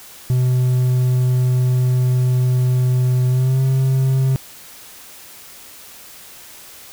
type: tone with pitch glide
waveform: triangle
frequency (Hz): 126.4 to 132.38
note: B2 to C3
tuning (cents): +41 to +21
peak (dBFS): -11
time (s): 0.3-4.36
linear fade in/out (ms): 0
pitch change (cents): +80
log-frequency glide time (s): 3.28-3.61
effects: white hiss -40 dBFS RMS until 6.92 s